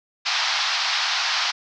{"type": "band-pass noise", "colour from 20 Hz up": "white", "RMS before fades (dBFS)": -23, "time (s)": [0.25, 1.52], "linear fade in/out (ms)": 20, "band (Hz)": [730, 5400], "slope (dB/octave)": 48, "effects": []}